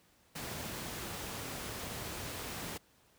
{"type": "noise", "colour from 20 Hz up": "pink", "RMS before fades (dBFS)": -41, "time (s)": [0.35, 2.78], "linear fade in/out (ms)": 10, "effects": ["pink hiss -67 dBFS RMS until 3.18 s", "high-pass 60 Hz 12 dB/octave"]}